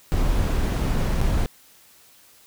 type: noise with dropouts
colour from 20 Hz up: brown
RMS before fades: -21 dBFS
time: 0.12-1.46 s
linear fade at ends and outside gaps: 0 ms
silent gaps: 1.205-1.214 s
effects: white hiss -53 dBFS RMS until 2.46 s